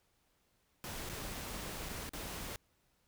pink noise with dropouts, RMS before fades -43 dBFS, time 0.84-2.56 s, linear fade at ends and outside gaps 0 ms, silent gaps 1.091-1.097 / 1.888-1.892 / 2.092-2.134 s, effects pink hiss -75 dBFS RMS until 3.07 s

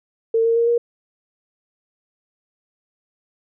sine tone with pitch steps, 453.3 / 459.6 / 466 / 472.5 Hz, A#4 / A#4 / A#4 / A#4, -48 / -25 / -1 / +23 cents, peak -14 dBFS, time 0.34-0.78 s, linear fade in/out 5 ms, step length 110 ms, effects none

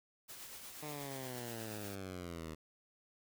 white noise with tremolo, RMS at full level -49 dBFS, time 0.28-1.96 s, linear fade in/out 20 ms, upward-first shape sine, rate 8.4 Hz, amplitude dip 35%
10% pulse exponential sweep, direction down, 153 to 77.78 Hz, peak -35 dBFS, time 0.82-2.55 s, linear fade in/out 10 ms
effects none

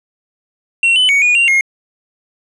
triangle tone with pitch steps, 2729 / 3014 / 2238 / 2452 / 2766 / 2145 Hz, F7 / F#7 / C#7 / D#7 / F7 / C7, -41 / +31 / +16 / -26 / -17 / +42 cents, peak -7 dBFS, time 0.83-1.61 s, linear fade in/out 2 ms, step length 130 ms, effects resampled to 24000 Hz

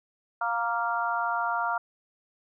harmonic tone with a mistuned harmonic, 234 Hz, A#3, 7 cents sharp, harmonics 3 / 4 / 5 / 6, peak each -31 / -30 / -33 / -30 dBFS, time 0.41-1.78 s, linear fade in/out 5 ms, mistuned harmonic 6, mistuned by -18 cents, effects none

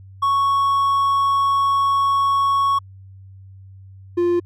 triangle tone pair in turn, 1108.7 / 349.2 Hz, C#6 / F4, 0 / 0 cents, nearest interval octave + minor sixth, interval 2000 cents, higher first, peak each -13 dBFS, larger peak neither, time 0.22-2.79 / 4.17-4.4 s, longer first, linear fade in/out 10 ms, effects added 96 Hz sine -39 dBFS peak until 4.45 s

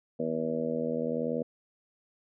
harmonic tone, 80.6 Hz, E2, 38 cents flat, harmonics 2 / 3 / 4 / 5 / 6 / 7 / 8, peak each -40 / -33 / -41 / -42 / -32 / -36 / -41 dBFS, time 0.19-1.43 s, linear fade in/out 10 ms, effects none

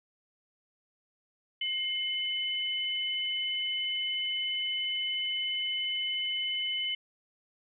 sine tone pair together, 2126 / 3009 Hz, C7 / F#7, +27 / +28 cents, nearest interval tritone, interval 601 cents, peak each -36 / -30 dBFS, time 1.61-6.95 s, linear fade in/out 5 ms, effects none

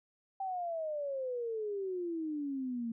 sine exponential sweep, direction down, 784 to 226.2 Hz, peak -34 dBFS, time 0.4-2.92 s, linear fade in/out 5 ms, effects none

